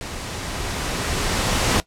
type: noise with level ramp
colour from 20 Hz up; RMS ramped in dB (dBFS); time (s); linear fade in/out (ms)
pink; -32 to -18; 0.01-1.8; 0
effects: noise-tail reverb RT60 0.1 s tail -17 dB re dry + low-pass 9000 Hz 12 dB/octave